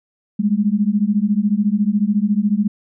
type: beating tone pair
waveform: sine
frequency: 200.1 / 214.1 Hz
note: G3 / A3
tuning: +36 / -47 cents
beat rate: 14 Hz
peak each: -17 dBFS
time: 0.39-2.68 s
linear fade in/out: 10 ms
effects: none